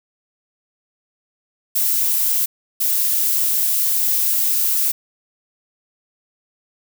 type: noise bursts at uneven times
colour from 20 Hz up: violet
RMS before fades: -18 dBFS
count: 2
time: 1.75-2.46 / 2.8-4.92 s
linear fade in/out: 10 ms
effects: none